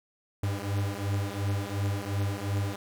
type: beating tone pair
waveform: 45% pulse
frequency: 98.7 / 101.5 Hz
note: G2 / G#2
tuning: +12 / -39 cents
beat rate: 2.8 Hz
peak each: -31 dBFS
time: 0.43-2.76 s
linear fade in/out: 5 ms
effects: none